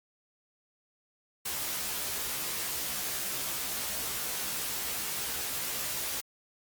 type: noise with comb filter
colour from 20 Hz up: white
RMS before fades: -34 dBFS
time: 1.45-6.21 s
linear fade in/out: 10 ms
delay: 15 ms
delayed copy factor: +0.9
effects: Opus 48 kbps